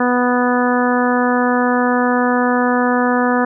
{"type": "harmonic tone", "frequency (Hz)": 246.9, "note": "B3", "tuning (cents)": 0, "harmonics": [1, 2, 3, 4, 5, 6, 7], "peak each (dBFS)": [-16, -19, -21, -22, -23, -24, -24], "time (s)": [0, 3.45], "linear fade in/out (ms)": 5, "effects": []}